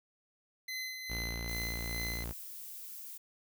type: tone with tremolo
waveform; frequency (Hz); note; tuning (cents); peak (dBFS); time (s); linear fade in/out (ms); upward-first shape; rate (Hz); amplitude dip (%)
25% pulse; 2041; C7; -44; -33; 0.68-2.24; 5; sine; 2.4; 45
type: tone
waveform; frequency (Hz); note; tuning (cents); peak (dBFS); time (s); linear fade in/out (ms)
sawtooth; 57.8; A#1; -14; -34; 1.09-2.33; 20
type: noise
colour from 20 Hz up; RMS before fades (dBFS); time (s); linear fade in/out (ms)
violet; -46; 1.48-3.18; 10
effects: none